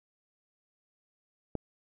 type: click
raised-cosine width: 2 ms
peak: -19 dBFS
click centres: 1.553 s
effects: none